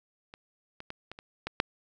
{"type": "clicks", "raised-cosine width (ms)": 0.3, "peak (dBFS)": [-29, -26, -22, -25, -28, -17, -7], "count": 7, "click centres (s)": [0.339, 0.804, 0.904, 1.116, 1.189, 1.47, 1.601], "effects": []}